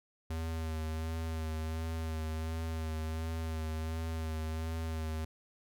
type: tone with vibrato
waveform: square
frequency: 80.2 Hz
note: E2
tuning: 47 cents flat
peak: -35 dBFS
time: 0.3-5.25 s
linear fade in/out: 5 ms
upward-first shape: sine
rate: 1.4 Hz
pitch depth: 26 cents each way
effects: none